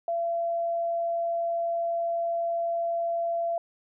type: tone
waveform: sine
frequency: 678 Hz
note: E5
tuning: 49 cents sharp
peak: -25 dBFS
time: 0.08-3.58 s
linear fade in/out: 2 ms
effects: none